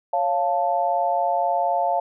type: chord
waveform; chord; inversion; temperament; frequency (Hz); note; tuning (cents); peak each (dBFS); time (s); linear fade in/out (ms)
sine; Db augmented; none; equal; 554.4 / 698.5 / 880; Db5 / F5 / A5; 0 / 0 / 0; -26 / -21 / -24; 0.13-2; 5
effects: none